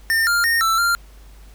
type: tone with pitch steps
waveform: square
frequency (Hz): 1809 / 1400 / 1843 / 1330 / 1390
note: A6 / F6 / A#6 / E6 / F6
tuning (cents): +48 / +4 / -20 / +15 / -9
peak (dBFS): -16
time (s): 0.1-0.95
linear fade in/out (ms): 0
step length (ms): 170
effects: added 50 Hz sine -41 dBFS peak until 1.54 s + pink hiss -52 dBFS RMS until 1.54 s